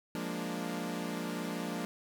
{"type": "chord", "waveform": "sawtooth", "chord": "Bb dominant seventh", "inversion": "second", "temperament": "equal", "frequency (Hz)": [174.61, 207.7, 233.1, 293.7], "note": ["F3", "Ab3", "Bb3", "D4"], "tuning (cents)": [0, 0, 0, 0], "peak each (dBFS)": [-36, -38, -36, -37], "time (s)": [0.15, 1.85], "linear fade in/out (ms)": 0, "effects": []}